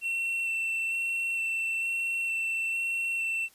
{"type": "tone with vibrato", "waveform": "triangle", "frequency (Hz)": 2700, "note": "E7", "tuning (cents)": 41, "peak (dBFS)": -26, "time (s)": [0.01, 3.49], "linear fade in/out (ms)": 50, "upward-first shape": "square", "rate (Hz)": 1.1, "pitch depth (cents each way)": 9, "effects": ["white hiss -60 dBFS RMS until 3.54 s", "resampled to 32000 Hz"]}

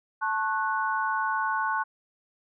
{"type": "chord", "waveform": "sine", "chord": "F# minor", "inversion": "first", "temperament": "equal with one note detuned", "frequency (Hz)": [880, 1092.2, 1480], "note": ["A5", "C#6", "F#6"], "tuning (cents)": [0, -26, 0], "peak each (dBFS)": -29, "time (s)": [0.21, 1.84], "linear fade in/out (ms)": 20, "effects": []}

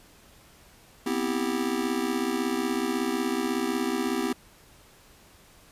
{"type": "chord", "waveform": "square", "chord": "C major seventh", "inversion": "third", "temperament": "just", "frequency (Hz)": [245.3, 261.6, 327, 392.4], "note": ["B3", "C4", "E4", "G4"], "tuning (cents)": [-12, 0, -14, 2], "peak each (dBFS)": -32, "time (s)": [1.06, 4.33], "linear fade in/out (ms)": 5, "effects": ["pink hiss -55 dBFS RMS until 5.71 s", "resampled to 32000 Hz"]}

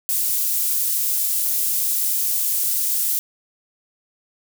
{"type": "high-pass noise", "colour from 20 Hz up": "pink", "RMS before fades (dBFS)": -21, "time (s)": [0.09, 3.19], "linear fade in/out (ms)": 0, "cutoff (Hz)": 12000, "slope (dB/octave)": 12, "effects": []}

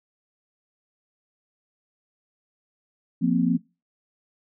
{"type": "chord", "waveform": "sine", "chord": "F suspended fourth", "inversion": "none", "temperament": "equal with one note detuned", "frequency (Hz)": [174.61, 233.1, 259.4], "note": ["F3", "Bb3", "C4"], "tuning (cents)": [0, 0, -15], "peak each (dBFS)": -23, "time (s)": [3.21, 3.58], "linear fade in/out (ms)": 20, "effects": ["noise-tail reverb RT60 0.3 s tail -23 dB re dry"]}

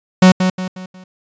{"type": "tone with echo", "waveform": "45% pulse", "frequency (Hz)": 185, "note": "F#3", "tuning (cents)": 0, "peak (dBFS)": -4, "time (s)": [0.22, 0.32], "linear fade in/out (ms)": 5, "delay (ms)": 180, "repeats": 4, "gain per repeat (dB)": -8, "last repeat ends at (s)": 1.04, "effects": ["resampled to 16000 Hz"]}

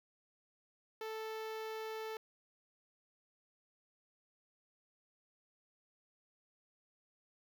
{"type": "tone with notch filter", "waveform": "sawtooth", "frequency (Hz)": 440, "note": "A4", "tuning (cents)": 0, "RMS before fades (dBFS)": -43, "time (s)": [1.01, 2.17], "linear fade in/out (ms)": 2, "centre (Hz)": 8500, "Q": 0.75, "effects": []}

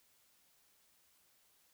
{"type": "silence", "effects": ["white hiss -71 dBFS RMS until 1.73 s"]}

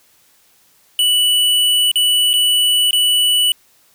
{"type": "tone with dropouts", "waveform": "square", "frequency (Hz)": 2960, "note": "F#7", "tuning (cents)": 0, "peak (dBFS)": -12, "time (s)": [0.99, 3.52], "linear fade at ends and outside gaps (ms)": 1, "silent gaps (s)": [[1.915, 1.957], [2.332, 2.338], [2.909, 2.93]], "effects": ["white hiss -54 dBFS RMS until 3.94 s"]}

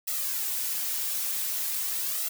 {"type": "noise with flanger", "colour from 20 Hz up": "blue", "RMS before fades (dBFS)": -30, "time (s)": [0.07, 2.29], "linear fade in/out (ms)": 10, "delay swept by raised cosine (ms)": [1.5, 5.1], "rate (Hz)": 0.45, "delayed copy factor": 0.8, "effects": []}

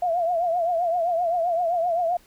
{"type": "tone with vibrato", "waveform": "sine", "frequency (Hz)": 688, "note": "F5", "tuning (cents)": -26, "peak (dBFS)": -20, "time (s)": [0.02, 2.17], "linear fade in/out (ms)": 5, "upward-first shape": "triangle", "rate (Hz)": 7.7, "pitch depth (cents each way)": 110, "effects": ["pink hiss -56 dBFS RMS until 2.26 s"]}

